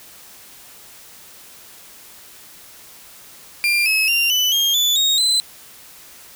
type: tone with pitch steps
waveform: 35% pulse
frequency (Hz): 2389 / 2575 / 2776 / 2993 / 3226 / 3478 / 3749 / 4041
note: D7 / E7 / F7 / F#7 / G7 / A7 / A#7 / B7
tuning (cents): +29 / -41 / -11 / +19 / +49 / -21 / +9 / +39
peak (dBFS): -13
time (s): 3.64-5.4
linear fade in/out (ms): 0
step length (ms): 220
effects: white hiss -43 dBFS RMS until 6.35 s